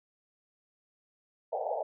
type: band-pass noise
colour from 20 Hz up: pink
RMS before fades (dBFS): -33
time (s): 1.52-1.83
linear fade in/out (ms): 10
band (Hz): 470 to 850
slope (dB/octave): 96
effects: none